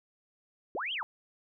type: linear two-way sweep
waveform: sine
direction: up then down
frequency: 277.2 to 3322 to 791 Hz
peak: -32 dBFS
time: 0.75-1.03 s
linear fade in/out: 0 ms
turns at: 0.93 s
effects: none